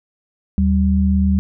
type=tone pair together; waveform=sine; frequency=76.86 / 193.9 Hz; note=D#2 / G3; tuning=-21 / -19 cents; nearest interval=octave + major third; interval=1602 cents; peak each=-15 dBFS; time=0.58-1.39 s; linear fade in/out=0 ms; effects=none